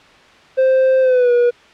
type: tone with pitch glide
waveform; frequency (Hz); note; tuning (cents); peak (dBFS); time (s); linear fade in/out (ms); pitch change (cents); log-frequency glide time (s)
triangle; 523.3 to 482.6; C5 to B4; 0 to -40; -8; 0.57-1.51; 20; -140; 1.01-1.32
effects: white hiss -45 dBFS RMS until 1.73 s + low-pass 3000 Hz 12 dB/octave